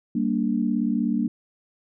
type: chord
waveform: sine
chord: G minor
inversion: none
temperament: equal with one note detuned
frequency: 196 / 233.1 / 291.5 Hz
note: G3 / Bb3 / D4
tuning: 0 / 0 / -13 cents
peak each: -26 / -23 / -27 dBFS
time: 0.15-1.28 s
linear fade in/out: 5 ms
effects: none